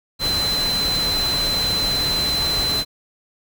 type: tone in noise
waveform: sine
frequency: 4056 Hz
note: B7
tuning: 45 cents sharp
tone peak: -19 dBFS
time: 0.19-2.85 s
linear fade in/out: 50 ms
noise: pink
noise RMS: -26 dBFS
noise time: 0.19-2.85 s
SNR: +4 dB
effects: none